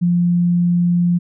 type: tone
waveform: sine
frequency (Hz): 174.61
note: F3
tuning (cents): 0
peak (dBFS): -12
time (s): 0.01-1.19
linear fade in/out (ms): 20
effects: none